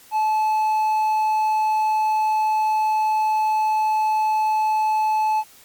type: tone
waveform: triangle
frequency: 865 Hz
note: A5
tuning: 30 cents flat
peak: -15 dBFS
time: 0.11-5.44 s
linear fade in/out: 50 ms
effects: white hiss -49 dBFS RMS until 5.64 s + MP3 96 kbps